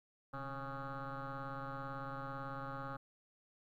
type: tone with frequency modulation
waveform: sine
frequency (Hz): 686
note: F5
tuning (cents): -31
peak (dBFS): -39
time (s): 0.33-2.97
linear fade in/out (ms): 10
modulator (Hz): 139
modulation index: 5.3
effects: tanh soft clip ceiling -39 dBFS + 13-bit